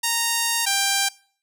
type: tone pair in turn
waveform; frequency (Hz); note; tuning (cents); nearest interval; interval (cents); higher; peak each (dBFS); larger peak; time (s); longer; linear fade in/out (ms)
5% pulse; 928 / 790.5; A#5 / G5; -8 / +14; minor third; 278; first; -8 / -7; second; 0.03-0.66 / 0.66-1.09; first; 10
effects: noise-tail reverb RT60 0.5 s tail -24 dB re dry